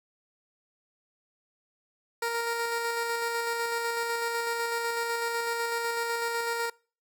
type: tone with tremolo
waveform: 15% pulse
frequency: 466.2 Hz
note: A#4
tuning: in tune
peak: -21 dBFS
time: 2.22-6.7 s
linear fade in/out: 5 ms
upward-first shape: square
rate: 8 Hz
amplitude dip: 25%
effects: noise-tail reverb RT60 0.4 s tail -25 dB re dry